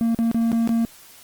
triangle tone with dropouts, 229.7 Hz, A#3, 25 cents flat, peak -15 dBFS, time 0.01-0.85 s, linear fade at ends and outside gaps 0 ms, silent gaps 0.147-0.189 / 0.314-0.345 / 0.518-0.528 / 0.675-0.692 s, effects white hiss -47 dBFS RMS until 1.23 s + Opus 24 kbps

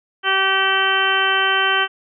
harmonic tone, 385.6 Hz, G4, 28 cents flat, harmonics 1 / 2 / 3 / 4 / 5 / 6 / 7 / 8, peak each -26 / -25 / -22 / -19 / -25 / -30 / -25 / -21 dBFS, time 0.23-1.88 s, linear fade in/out 50 ms, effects none

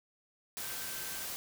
sine tone in noise, 1554 Hz, G6, 16 cents flat, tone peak -50 dBFS, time 0.62-1.25 s, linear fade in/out 0 ms, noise white, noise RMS -40 dBFS, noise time 0.57-1.36 s, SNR -13 dB, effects none

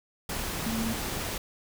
sine tone in noise, 225.5 Hz, A3, 43 cents sharp, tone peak -29 dBFS, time 0.66-0.93 s, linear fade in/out 5 ms, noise pink, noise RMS -33 dBFS, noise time 0.29-1.38 s, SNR +1 dB, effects none

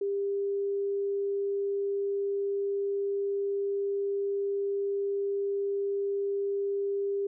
sine tone, 399.1 Hz, G4, 31 cents sharp, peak -27 dBFS, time 0.01-7.27 s, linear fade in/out 5 ms, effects none

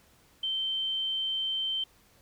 sine tone, 3110 Hz, G7, 14 cents flat, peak -28 dBFS, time 0.43-1.84 s, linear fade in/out 5 ms, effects pink hiss -62 dBFS RMS until 2.21 s

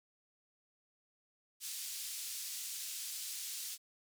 white band-pass noise, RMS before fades -43 dBFS, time 1.6-3.78 s, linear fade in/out 50 ms, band 3600 to 11000 Hz, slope 12 dB/octave, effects none

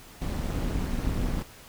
brown noise with amplitude modulation, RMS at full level -25 dBFS, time 0.21-1.43 s, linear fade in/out 10 ms, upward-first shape sine, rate 211 Hz, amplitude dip 80%, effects pink hiss -49 dBFS RMS until 1.68 s

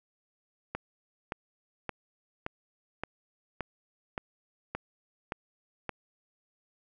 click train, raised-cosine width 0.5 ms, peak -18 dBFS, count 10, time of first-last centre 0.75-5.893 s, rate 1.75 Hz, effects none

